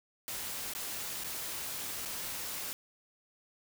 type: noise with dropouts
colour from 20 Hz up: white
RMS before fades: -39 dBFS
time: 0.28-2.73 s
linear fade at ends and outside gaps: 0 ms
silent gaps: 0.736-0.75 / 1.237-1.244 / 2.052-2.057 s
effects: none